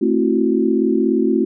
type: chord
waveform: sine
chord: F# half-diminished seventh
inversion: first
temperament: just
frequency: 222 / 266.4 / 333 / 370 Hz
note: A3 / C4 / E4 / F#4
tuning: +16 / +31 / +18 / 0 cents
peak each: -19 dBFS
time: 0.01-1.45 s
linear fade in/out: 10 ms
effects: none